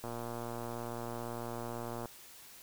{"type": "click train", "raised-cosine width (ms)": 1, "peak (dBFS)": -27, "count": 239, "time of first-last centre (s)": [0.04, 2.057], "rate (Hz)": 118, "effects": ["white hiss -54 dBFS RMS until 2.62 s"]}